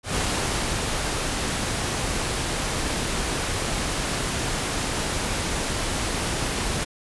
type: noise with ADSR envelope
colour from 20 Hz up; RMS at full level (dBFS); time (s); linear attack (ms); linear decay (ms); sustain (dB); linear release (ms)
pink; -24; 0.03-6.85; 120; 670; -2; 18
effects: resampled to 24000 Hz